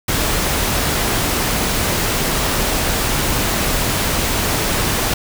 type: noise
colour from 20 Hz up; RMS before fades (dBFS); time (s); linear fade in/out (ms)
pink; -18; 0.08-5.14; 5
effects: none